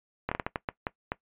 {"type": "slowing click train", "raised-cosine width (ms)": 0.5, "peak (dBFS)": -14, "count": 9, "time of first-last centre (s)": [0.29, 1.119], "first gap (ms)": 25, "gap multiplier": 1.39, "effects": ["noise-tail reverb RT60 0.1 s tail -19 dB re dry", "resampled to 8000 Hz"]}